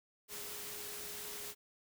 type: tone in noise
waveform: sine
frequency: 415.3 Hz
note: G#4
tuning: in tune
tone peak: -54 dBFS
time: 0.28-1.55 s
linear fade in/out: 50 ms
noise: white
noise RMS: -45 dBFS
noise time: 0.28-1.55 s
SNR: -12 dB
effects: none